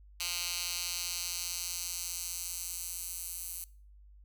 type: tone with high-pass filter sweep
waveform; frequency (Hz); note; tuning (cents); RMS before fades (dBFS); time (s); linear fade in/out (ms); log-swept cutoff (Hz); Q
10% pulse; 175.1; F3; +5; -38; 0.2-3.64; 2; 3500 to 10000; 1.1
effects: noise-tail reverb RT60 0.4 s tail -20 dB re dry + added 50 Hz sine -53 dBFS peak until 4.24 s